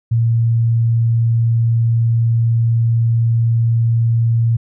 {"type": "tone", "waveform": "sine", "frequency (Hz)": 115.5, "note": "A#2", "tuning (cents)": -16, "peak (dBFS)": -11, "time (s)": [0.11, 4.57], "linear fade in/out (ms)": 10, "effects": []}